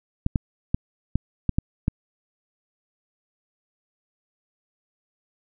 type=clicks; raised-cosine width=5 ms; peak=-8 dBFS; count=7; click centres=0.264 / 0.358 / 0.745 / 1.156 / 1.493 / 1.585 / 1.881 s; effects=none